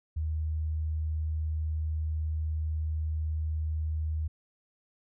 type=tone; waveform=sine; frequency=78.1 Hz; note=D#2; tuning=7 cents sharp; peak=-28 dBFS; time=0.16-4.28 s; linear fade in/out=10 ms; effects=none